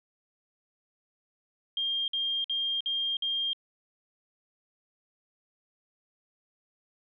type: tone bursts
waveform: sine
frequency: 3208 Hz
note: G7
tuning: 39 cents sharp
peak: -27 dBFS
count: 5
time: 1.77-3.532 s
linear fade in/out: 2 ms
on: 310 ms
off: 53 ms
effects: none